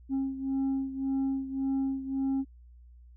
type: beating tone pair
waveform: sine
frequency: 269 / 270.8 Hz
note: C4 / C#4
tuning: +48 / -40 cents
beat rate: 1.8 Hz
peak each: -27 / -31 dBFS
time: 0.09-2.45 s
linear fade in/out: 50 ms
effects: tanh soft clip ceiling -25 dBFS + added 60 Hz sine -50 dBFS peak until 3.16 s